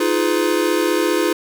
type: chord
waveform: square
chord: F half-diminished seventh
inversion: third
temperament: just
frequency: 314.3 / 349.2 / 419.1 / 502.9 Hz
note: Eb4 / F4 / Ab4 / Cb5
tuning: +18 / 0 / +16 / +31 cents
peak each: -22 / -20 / -23 / -24 dBFS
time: 0-1.33 s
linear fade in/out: 5 ms
effects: none